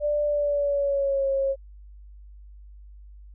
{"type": "tone with pitch glide", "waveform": "sine", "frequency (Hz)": [590, 544.2], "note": ["D5", "C#5"], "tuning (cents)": [8, -32], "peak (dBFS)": -21, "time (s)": [0, 1.56], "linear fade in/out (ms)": 50, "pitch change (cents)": -140, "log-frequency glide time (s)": [0.25, 1.28], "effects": ["added 50 Hz sine -43 dBFS peak until 3.34 s"]}